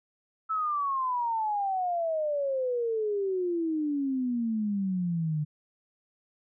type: exponential sweep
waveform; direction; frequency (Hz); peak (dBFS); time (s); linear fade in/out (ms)
sine; down; 1318.5 to 147.9; -26; 0.49-5.45; 20
effects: none